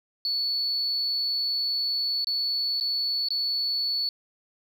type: tone with dropouts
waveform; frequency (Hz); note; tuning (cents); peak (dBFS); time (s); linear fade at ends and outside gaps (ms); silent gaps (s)
sine; 4435; C#8; 0; -23; 0.25-4.09; 1; 2.245-2.27 / 2.8-2.809 / 3.286-3.305
effects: tanh soft clip ceiling -20 dBFS